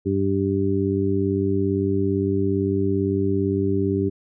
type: harmonic tone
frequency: 97.7 Hz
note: G2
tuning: 5 cents flat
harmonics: 1 / 2 / 3 / 4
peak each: -25 / -26 / -24 / -23 dBFS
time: 0.05-4.1 s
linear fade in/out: 20 ms
effects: none